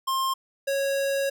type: tone pair in turn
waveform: square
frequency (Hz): 1061 / 551.1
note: C6 / C#5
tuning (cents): +24 / -10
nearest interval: major seventh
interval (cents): 1134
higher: first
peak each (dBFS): -24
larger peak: neither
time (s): 0.07-0.34 / 0.67-1.3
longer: second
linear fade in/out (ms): 10
effects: none